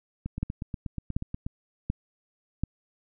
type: two click trains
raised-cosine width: 5 ms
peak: -20 / -14 dBFS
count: 11 / 4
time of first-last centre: 0.26-1.465 / 0.43-2.636 s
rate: 8.3 / 1.36 Hz
effects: none